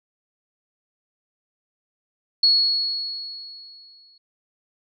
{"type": "tone with exponential decay", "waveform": "sine", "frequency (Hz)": 4352, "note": "C#8", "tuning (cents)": -33, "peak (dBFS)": -12, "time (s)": [2.43, 4.18], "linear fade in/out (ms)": 5, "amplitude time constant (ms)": 380, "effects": []}